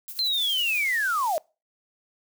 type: noise with tremolo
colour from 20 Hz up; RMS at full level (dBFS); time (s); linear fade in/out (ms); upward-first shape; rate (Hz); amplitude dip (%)
violet; -36; 0.08-0.83; 0; sine; 12; 65
type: linear sweep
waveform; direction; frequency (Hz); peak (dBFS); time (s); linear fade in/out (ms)
sine; down; 4186 to 590; -22; 0.19-1.38; 0
type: high-pass noise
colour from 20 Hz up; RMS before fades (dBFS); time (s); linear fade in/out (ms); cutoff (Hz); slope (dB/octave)
pink; -40; 0.37-1.38; 10; 4900; 12
effects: noise-tail reverb RT60 0.3 s tail -25 dB re dry